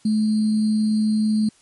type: tone with sample-and-hold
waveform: sine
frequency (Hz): 215.5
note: A3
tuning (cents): -36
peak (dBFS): -16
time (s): 0.05-1.49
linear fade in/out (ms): 5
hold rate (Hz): 4410
effects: white hiss -56 dBFS RMS until 1.61 s + MP3 48 kbps